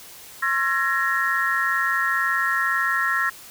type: tone cluster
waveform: sine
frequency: 1075 / 1350 / 1683 / 1861 Hz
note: C6 / E6 / G#6 / A#6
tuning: +47 / +41 / +23 / -3 cents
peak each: -28 / -25 / -25 / -23 dBFS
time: 0.42-3.3 s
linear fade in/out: 10 ms
effects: white hiss -43 dBFS RMS until 3.5 s